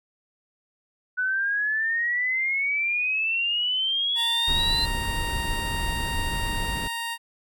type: exponential sweep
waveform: sine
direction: up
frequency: 1484 to 4108 Hz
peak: -22 dBFS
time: 1.17-4.86 s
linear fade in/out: 20 ms
type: tone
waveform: 15% pulse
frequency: 930 Hz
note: A#5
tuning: 4 cents flat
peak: -22 dBFS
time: 4.15-7.18 s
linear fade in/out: 50 ms
type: noise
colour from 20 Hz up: brown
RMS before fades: -29 dBFS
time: 4.47-6.88 s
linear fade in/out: 10 ms
effects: none